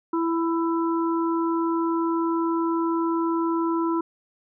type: harmonic tone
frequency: 331.8 Hz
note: E4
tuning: 11 cents sharp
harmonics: 1 / 3 / 4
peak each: -22 / -28 / -33 dBFS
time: 0.13-4.01 s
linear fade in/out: 5 ms
effects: none